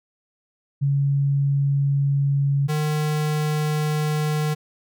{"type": "tone pair in turn", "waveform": ["sine", "square"], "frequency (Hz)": [140, 152.02], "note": ["C#3", "D#3"], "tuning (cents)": [18, -40], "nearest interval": "minor second", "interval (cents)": 142, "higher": "second", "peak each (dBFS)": [-17, -21], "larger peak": "first", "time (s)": [[0.81, 2.68], [2.68, 4.55]], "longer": "neither", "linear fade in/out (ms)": 20, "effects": []}